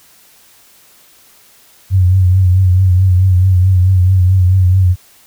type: tone with vibrato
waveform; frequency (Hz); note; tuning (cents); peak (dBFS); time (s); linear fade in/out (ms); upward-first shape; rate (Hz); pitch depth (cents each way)
sine; 92.5; F#2; 0; -6; 1.9-4.96; 50; triangle; 4.6; 65
effects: white hiss -46 dBFS RMS until 5.26 s